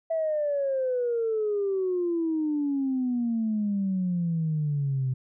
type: exponential sweep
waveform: sine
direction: down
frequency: 659.3 to 127.5 Hz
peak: -23 dBFS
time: 0.1-5.14 s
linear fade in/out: 10 ms
effects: tanh soft clip ceiling -19 dBFS